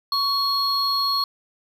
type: tone pair together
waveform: triangle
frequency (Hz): 1119 / 4314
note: C#6 / C#8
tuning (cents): +16 / -48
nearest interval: octave + major seventh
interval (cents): 2336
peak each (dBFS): -22 / -20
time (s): 0.12-1.24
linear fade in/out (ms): 2
effects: none